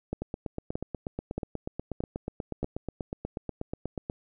two click trains, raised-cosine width 2 ms, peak -17 / -19 dBFS, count 5 / 33, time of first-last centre 0.13-2.63 / 0.22-4.099 s, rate 1.6 / 8.25 Hz, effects none

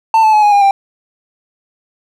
triangle tone with pitch steps, 892 / 870.6 / 849.8 / 829.4 / 809.5 / 790.1 Hz, A5 / A5 / G#5 / G#5 / G#5 / G5, +23 / -19 / +40 / -3 / -45 / +13 cents, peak -4 dBFS, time 0.14-0.71 s, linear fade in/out 2 ms, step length 95 ms, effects none

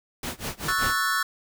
pink noise with tremolo, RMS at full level -30 dBFS, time 0.23-0.96 s, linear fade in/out 2 ms, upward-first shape sine, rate 5.2 Hz, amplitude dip 95%
square chord, F# minor seventh, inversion second, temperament equal, 1108.7 / 1318.5 / 1480 / 1760 Hz, C#6 / E6 / F#6 / A6, 0 / 0 / 0 / 0 cents, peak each -30 / -29 / -28 / -29 dBFS, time 0.68-1.23 s, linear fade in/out 5 ms
effects none

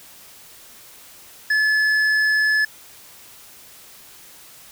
sine tone with hard clipping, 1722 Hz, A6, 38 cents flat, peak -17 dBFS, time 1.5-2.65 s, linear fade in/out 5 ms, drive 6 dB, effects white hiss -45 dBFS RMS until 4.71 s

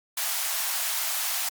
white high-pass noise, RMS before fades -28 dBFS, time 0.17-1.49 s, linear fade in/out 5 ms, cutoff 620 Hz, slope 96 dB/octave, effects Opus 48 kbps

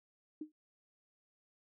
sine tone with exponential decay, 306.9 Hz, D#4, 24 cents flat, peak -36 dBFS, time 0.41-0.52 s, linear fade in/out 5 ms, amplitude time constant 22 ms, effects none

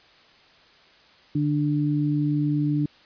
sine tone pair together, 147.6 / 295.2 Hz, D3 / D4, +9 / +9 cents, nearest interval octave, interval 1200 cents, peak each -23 / -23 dBFS, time 1.35-2.86 s, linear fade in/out 5 ms, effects white hiss -54 dBFS RMS until 3.05 s + resampled to 11025 Hz

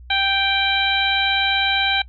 harmonic tone, 784 Hz, G5, in tune, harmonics 1 / 2 / 3 / 4 / 5, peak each -23 / -23 / -23 / -23 / -23 dBFS, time 0.1-2.02 s, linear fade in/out 5 ms, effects noise-tail reverb RT60 0.1 s tail -22 dB re dry + added 61 Hz sine -38 dBFS peak until 2.08 s

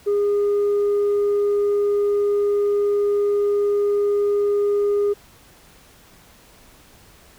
sine tone, 408.7 Hz, G#4, 28 cents flat, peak -14 dBFS, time 0.06-5.14 s, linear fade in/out 20 ms, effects tanh soft clip ceiling -15 dBFS + pink hiss -50 dBFS RMS until 7.38 s

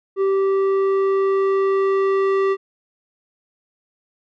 square tone with low-pass filter sweep, 389 Hz, G4, 13 cents flat, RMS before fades -18 dBFS, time 0.16-2.57 s, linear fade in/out 50 ms, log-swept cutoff 900 to 1800 Hz, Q 0.88, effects none

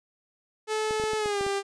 sawtooth tone with pitch glide, 432.9 to 397 Hz, A4 to G4, -28 to +22 cents, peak -22 dBFS, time 0.67-1.63 s, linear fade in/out 50 ms, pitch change -150 cents, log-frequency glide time 1.17-1.41 s
clicks, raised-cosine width 2 ms, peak -24 dBFS, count 7, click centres 0.909 / 0.999 / 1.038 / 1.134 / 1.259 / 1.41 / 1.465 s
effects resampled to 22050 Hz

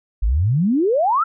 sine exponential sweep, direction up, 46.6 to 1385 Hz, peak -14 dBFS, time 0.22-1.24 s, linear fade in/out 10 ms, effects none

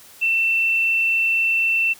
sine tone, 2684 Hz, E7, 31 cents sharp, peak -16 dBFS, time 0.21-1.94 s, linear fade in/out 20 ms, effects white hiss -46 dBFS RMS until 1.99 s

